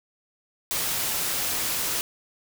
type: noise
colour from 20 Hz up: white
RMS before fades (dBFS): -27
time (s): 0.71-2.01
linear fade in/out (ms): 0
effects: none